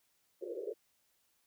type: band-pass noise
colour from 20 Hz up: white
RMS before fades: -41 dBFS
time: 0.41-0.74 s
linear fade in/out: 20 ms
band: 350 to 550 Hz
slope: 96 dB/octave
effects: white hiss -75 dBFS RMS until 1.46 s